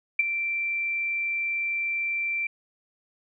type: tone with ADSR envelope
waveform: sine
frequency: 2349 Hz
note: D7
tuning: in tune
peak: -15 dBFS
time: 0.19-2.47 s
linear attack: 5 ms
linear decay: 21 ms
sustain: -10 dB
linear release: 4 ms
effects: none